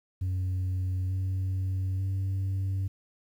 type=tone with pitch steps; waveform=sine; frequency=92.5 / 94.28 / 96.09 Hz; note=F#2 / F#2 / G2; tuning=0 / +33 / -34 cents; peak=-24 dBFS; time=0.21-2.88 s; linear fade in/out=10 ms; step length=890 ms; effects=tanh soft clip ceiling -26 dBFS + 10-bit